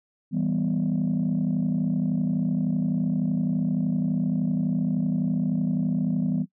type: chord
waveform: sine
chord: E minor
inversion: none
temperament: equal with one note detuned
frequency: 163.39 / 196 / 246.9 Hz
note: E3 / G3 / B3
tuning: -15 / 0 / 0 cents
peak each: -25 dBFS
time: 0.31-6.46 s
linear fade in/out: 50 ms
effects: noise-tail reverb RT60 0.1 s tail -21 dB re dry + tanh soft clip ceiling -17 dBFS